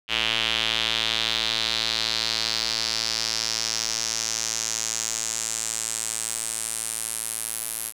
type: tone with band-pass filter sweep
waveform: square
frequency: 56.3 Hz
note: A1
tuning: 40 cents sharp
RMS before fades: -27 dBFS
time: 0.08-7.93 s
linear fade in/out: 50 ms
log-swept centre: 3000 to 11000 Hz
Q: 3.6
effects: none